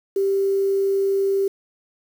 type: tone with quantisation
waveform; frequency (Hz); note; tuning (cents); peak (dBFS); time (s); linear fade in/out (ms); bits
sine; 392; G4; 0; -17; 0.16-1.48; 5; 7
effects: none